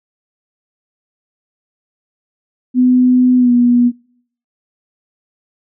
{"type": "tone with pitch glide", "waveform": "sine", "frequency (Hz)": [251.4, 242.6], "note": ["B3", "B3"], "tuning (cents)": [31, -31], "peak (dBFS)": -7, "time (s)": [2.74, 3.92], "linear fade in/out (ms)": 50, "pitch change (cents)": -62, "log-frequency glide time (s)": [3.37, 3.52], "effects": ["noise-tail reverb RT60 0.6 s tail -22 dB re dry"]}